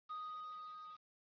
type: tone with level ramp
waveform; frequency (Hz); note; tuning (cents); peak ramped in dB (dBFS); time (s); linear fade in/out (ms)
triangle; 1244.5; D#6; 0; -40 to -49; 0.09-0.97; 20
effects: resampled to 11025 Hz + 11-bit